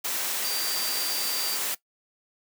sine tone in noise, 4702 Hz, D8, 1 cent sharp, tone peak -31 dBFS, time 0.44-1.57 s, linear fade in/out 10 ms, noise white, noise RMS -29 dBFS, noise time 0.04-1.75 s, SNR -5 dB, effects noise-tail reverb RT60 0.1 s tail -18 dB re dry + high-pass 300 Hz 12 dB/octave

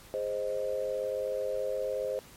sine chord, Ab major, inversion none, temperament equal, 415.3 / 523.3 / 622.3 Hz, Ab4 / C5 / Eb5, 0 / 0 / 0 cents, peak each -37 / -31 / -36 dBFS, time 0.14-2.19 s, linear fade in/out 0 ms, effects pink hiss -53 dBFS RMS until 2.36 s + MP3 64 kbps

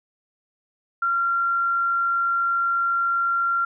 sine tone, 1377 Hz, F6, 25 cents flat, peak -19 dBFS, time 1.02-3.65 s, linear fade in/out 5 ms, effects none

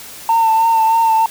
sine tone with vibrato, 901 Hz, A5, 41 cents sharp, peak -8 dBFS, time 0.29-1.26 s, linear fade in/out 2 ms, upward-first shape sine, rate 3.2 Hz, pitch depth 28 cents each way, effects tanh soft clip ceiling -7 dBFS + white hiss -34 dBFS RMS until 1.3 s

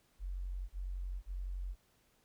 sine tone bursts, 45.74 Hz, F#1, 19 cents flat, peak -37 dBFS, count 3, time 0.19-1.758 s, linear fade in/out 50 ms, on 500 ms, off 34 ms, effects pink hiss -72 dBFS RMS until 2.24 s

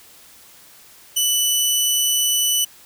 15% pulse tone, 2977 Hz, F#7, 10 cents sharp, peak -9 dBFS, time 1.16-2.65 s, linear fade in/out 10 ms, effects white hiss -47 dBFS RMS until 2.85 s

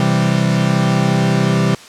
40% pulse chord, C major, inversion none, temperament equal, 130.81 / 164.81 / 196 Hz, C3 / E3 / G3, 0 / 0 / 0 cents, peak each -16 dBFS, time 0-1.75 s, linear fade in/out 2 ms, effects white hiss -38 dBFS RMS until 1.88 s + low-pass 7000 Hz 12 dB/octave

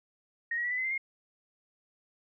sine tone with pitch steps, 1864.7 / 1907.2 / 1950.6 / 1995.1 / 2041 / 2087 / 2135 Hz, A#6 / A#6 / B6 / B6 / C7 / C7 / C7, 0 / +39 / -22 / +17 / -44 / -5 / +34 cents, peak -29 dBFS, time 0.51-0.979 s, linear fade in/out 5 ms, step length 67 ms, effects none

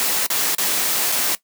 white noise with dropouts, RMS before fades -20 dBFS, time 0-1.35 s, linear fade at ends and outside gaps 0 ms, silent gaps 0.264-0.302 / 0.549-0.583 / 1.118-1.122 s, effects noise-tail reverb RT60 0.1 s tail -17 dB re dry + high-pass 200 Hz 12 dB/octave

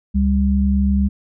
sine tone pair together, 70.3 / 198.84 Hz, C#2 / G3, +25 / +25 cents, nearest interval octave + tritone, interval 1800 cents, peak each -16 dBFS, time 0.14-1.09 s, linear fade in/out 20 ms, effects none

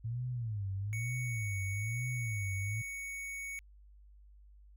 sine tone with vibrato, 110 Hz, A2, in tune, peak -34 dBFS, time 0.04-2.82 s, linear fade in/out 10 ms, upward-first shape sine, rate 1.1 Hz, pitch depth 230 cents each way
square tone, 2227 Hz, C#7, 7 cents sharp, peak -40 dBFS, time 0.93-3.59 s, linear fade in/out 0 ms
effects added 50 Hz sine -55 dBFS peak until 4.76 s

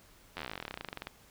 slowing click train, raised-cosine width 0.3 ms, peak -22 dBFS, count 28, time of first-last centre 0.37-1.071 s, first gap 11 ms, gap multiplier 1.06, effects pink hiss -60 dBFS RMS until 1.3 s

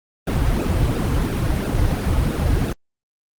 brown noise with flanger, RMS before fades -19 dBFS, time 0.27-2.73 s, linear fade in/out 5 ms, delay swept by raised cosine 0.94 to 5.24 ms, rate 2.9 Hz, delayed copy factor -0.85, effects Opus 32 kbps

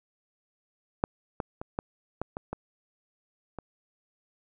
clicks, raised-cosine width 1 ms, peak -9 / -16 / -22 / -15 / -16 / -20 / -19 / -23 dBFS, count 8, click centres 1.039 / 1.402 / 1.615 / 1.789 / 2.216 / 2.369 / 2.53 / 3.587 s, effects none

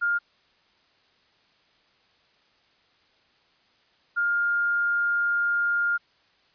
sine tone pair in turn, 1409 / 1409 Hz, F6 / F6, +15 / +15 cents, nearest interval unison, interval 0 cents, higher neither, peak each -21 dBFS, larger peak neither, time 0.01-0.19 / 4.16-5.98 s, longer second, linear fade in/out 20 ms, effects white hiss -63 dBFS RMS until 6.54 s + resampled to 11025 Hz

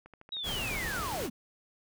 click train, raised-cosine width 0.5 ms, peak -36 dBFS, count 11, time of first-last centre 0.06-0.829 s, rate 13 Hz
sine linear sweep, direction down, 3881 to 193.9 Hz, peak -34 dBFS, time 0.32-1.3 s, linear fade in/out 5 ms
pink noise, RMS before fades -37 dBFS, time 0.43-1.3 s, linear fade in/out 50 ms
effects none

